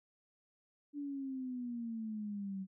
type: exponential sweep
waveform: sine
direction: down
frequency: 292.4 to 188.4 Hz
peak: -38 dBFS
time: 0.93-2.67 s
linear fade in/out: 50 ms
effects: none